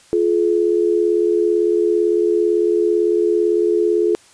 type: tone pair together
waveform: sine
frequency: 348.3 / 426.2 Hz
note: F4 / G#4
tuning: -5 / +45 cents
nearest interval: minor third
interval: 350 cents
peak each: -16 dBFS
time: 0.13-4.15 s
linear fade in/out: 0 ms
effects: white hiss -49 dBFS RMS until 4.33 s + resampled to 22050 Hz